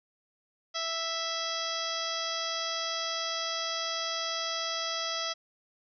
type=harmonic tone with a mistuned harmonic; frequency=659.3 Hz; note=E5; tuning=in tune; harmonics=1 / 2 / 3 / 4 / 5 / 6 / 7 / 8 / 9; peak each=-39 / -37 / -41 / -46 / -37 / -42 / -39 / -39 / -42 dBFS; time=0.74-5.34 s; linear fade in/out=20 ms; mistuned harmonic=7; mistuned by=+57 cents; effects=none